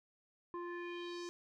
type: tone with low-pass filter sweep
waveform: square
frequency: 348.5 Hz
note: F4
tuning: 4 cents flat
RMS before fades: -44 dBFS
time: 0.54-1.29 s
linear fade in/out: 0 ms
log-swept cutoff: 1100 to 6300 Hz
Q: 2.8
effects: none